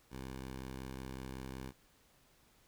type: tone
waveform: 10% pulse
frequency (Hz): 65.41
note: C2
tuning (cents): 0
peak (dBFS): -35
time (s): 0.1-1.73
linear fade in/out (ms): 50
effects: pink hiss -68 dBFS RMS until 2.67 s